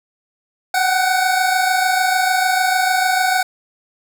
25% pulse tone pair together, 740 / 766.7 Hz, F#5 / G5, 0 / -39 cents, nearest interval minor second, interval 61 cents, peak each -12 / -16 dBFS, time 0.74-3.43 s, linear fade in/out 5 ms, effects none

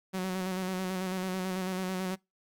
sawtooth tone with vibrato, 186.1 Hz, F#3, 10 cents sharp, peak -27 dBFS, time 0.13-2.16 s, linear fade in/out 20 ms, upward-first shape square, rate 9.1 Hz, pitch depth 27 cents each way, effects noise-tail reverb RT60 0.2 s tail -24 dB re dry + Opus 48 kbps

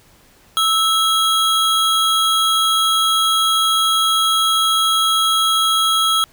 square tone pair together, 1310 / 3283 Hz, E6 / G#7, -11 / -21 cents, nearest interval octave + major third, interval 1590 cents, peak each -17 dBFS, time 0.57-6.24 s, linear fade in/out 0 ms, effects pink hiss -51 dBFS RMS until 6.32 s

